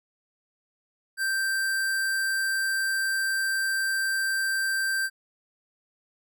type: tone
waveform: square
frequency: 1568 Hz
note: G6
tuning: in tune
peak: -25 dBFS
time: 1.17-5.1 s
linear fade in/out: 50 ms
effects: none